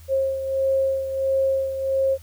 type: beating tone pair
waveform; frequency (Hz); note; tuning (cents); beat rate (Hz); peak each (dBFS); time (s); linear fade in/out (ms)
sine; 536 / 537.5; C5 / C5; +42 / +47; 1.5; -20 / -27; 0.08-2.18; 50
effects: added 82 Hz sine -42 dBFS peak until 2.22 s + white hiss -53 dBFS RMS until 2.22 s